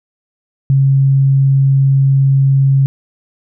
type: tone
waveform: sine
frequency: 136.2 Hz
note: C#3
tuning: 30 cents flat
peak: -7 dBFS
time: 0.7-2.86 s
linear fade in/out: 0 ms
effects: none